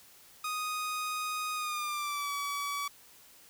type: tone with pitch glide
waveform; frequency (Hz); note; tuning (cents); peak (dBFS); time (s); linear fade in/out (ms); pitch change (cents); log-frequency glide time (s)
sawtooth; 1244.5 to 1141.2; D#6 to C#6; 0 to +50; -29; 0.44-2.88; 5; -150; 1.54-2.32
effects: white hiss -57 dBFS RMS until 3.49 s